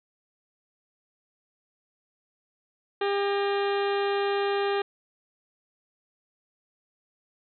harmonic tone with a mistuned harmonic, 400.9 Hz, G4, 39 cents sharp, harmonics 1 / 2 / 3 / 4 / 5 / 6 / 7 / 8 / 9 / 10, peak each -25 / -31 / -35 / -37 / -39 / -41 / -42 / -43 / -44 / -45 dBFS, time 3.01-4.82 s, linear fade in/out 5 ms, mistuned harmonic 5, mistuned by -110 cents, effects none

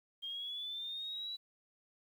sine linear sweep, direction up, 3200 to 3951 Hz, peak -39 dBFS, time 0.22-1.37 s, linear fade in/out 20 ms, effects 11-bit

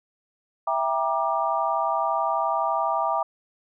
sine chord, E half-diminished seventh, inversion none, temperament just, 659.3 / 791.1 / 949.3 / 1186.7 Hz, E5 / G5 / Bb5 / D6, 0 / +16 / +31 / +18 cents, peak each -27 dBFS, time 0.67-3.23 s, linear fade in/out 5 ms, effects none

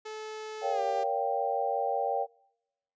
sawtooth tone with pitch glide, 433 to 397.1 Hz, A4 to G4, -28 to +22 cents, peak -34 dBFS, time 0.05-1.04 s, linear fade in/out 10 ms, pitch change -150 cents, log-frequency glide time 0.71-0.81 s
sine chord, G half-diminished seventh, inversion first, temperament equal with one note detuned, 466.2 / 562.8 / 698.5 / 784 Hz, Bb4 / Db5 / F5 / G5, 0 / +26 / 0 / 0 cents, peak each -34 / -33 / -34 / -30 dBFS, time 0.61-2.27 s, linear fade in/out 50 ms
effects noise-tail reverb RT60 0.9 s tail -26 dB re dry + resampled to 16000 Hz

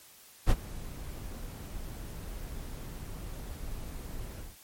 brown noise with ADSR envelope, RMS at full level -20 dBFS, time 0.46-4.57 s, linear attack 44 ms, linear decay 42 ms, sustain -20 dB, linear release 180 ms, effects white hiss -55 dBFS RMS until 4.63 s + MP3 64 kbps

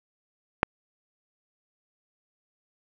click, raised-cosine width 0.5 ms, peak -3 dBFS, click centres 0.631 s, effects none

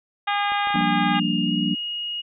harmonic tone, 407.2 Hz, G#4, 34 cents flat, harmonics 2 / 3 / 4 / 5 / 6 / 7 / 8 / 9, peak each -23 / -27 / -29 / -31 / -33 / -34 / -35 / -36 dBFS, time 0.27-1.2 s, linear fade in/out 10 ms
clicks, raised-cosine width 1 ms, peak -25 / -25 / -30 / -21 / -23 dBFS, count 5, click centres 0.52 / 0.672 / 0.705 / 0.759 / 0.81 s
sine chord, G minor seventh, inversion third, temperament equal, 174.61 / 196 / 233.1 / 293.7 Hz, F3 / G3 / Bb3 / D4, 0 / 0 / 0 / 0 cents, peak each -26 dBFS, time 0.74-1.75 s, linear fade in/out 10 ms
sine tone with pitch glide, 2835 to 2875 Hz, F7 to F7, +25 to +50 cents, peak -26 dBFS, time 1.14-2.22 s, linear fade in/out 20 ms, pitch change +25 cents, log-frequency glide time 1.42-1.52 s
effects none

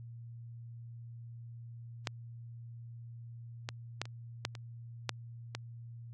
clicks, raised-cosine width 0.2 ms, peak -15 / -19 / -16 / -30 / -14 / -28 / -14 / -20 dBFS, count 8, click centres 2.072 / 3.689 / 4.016 / 4.055 / 4.451 / 4.552 / 5.093 / 5.55 s, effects added 117 Hz sine -45 dBFS peak until 6.13 s + AAC 32 kbps

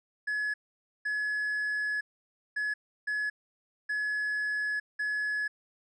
triangle tone bursts at uneven times, 1698 Hz, G#6, 38 cents sharp, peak -26 dBFS, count 6, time 0.27-0.54 / 1.05-2.01 / 2.56-2.74 / 3.07-3.3 / 3.89-4.8 / 4.99-5.48 s, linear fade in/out 10 ms, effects tanh soft clip ceiling -22 dBFS + resampled to 22050 Hz

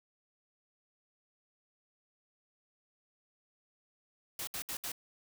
white noise bursts, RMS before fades -39 dBFS, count 4, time 4.39-4.919 s, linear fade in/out 2 ms, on 82 ms, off 67 ms, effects none

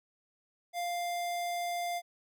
square tone, 698.5 Hz, F5, in tune, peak -33 dBFS, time 0.73-2.02 s, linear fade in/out 50 ms, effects none

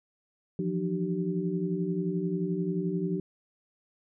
sine tone cluster, 166.2 / 177.6 / 303.9 / 383.8 Hz, E3 / F3 / D#4 / G4, +15 / +29 / -41 / -37 cents, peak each -35 / -30 / -35 / -33 dBFS, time 0.59-3.2 s, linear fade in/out 2 ms, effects none

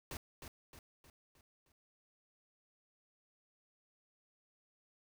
pink noise with echo, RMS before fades -44 dBFS, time 0.11-0.17 s, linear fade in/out 2 ms, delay 310 ms, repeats 5, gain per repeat -6 dB, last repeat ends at 1.72 s, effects none

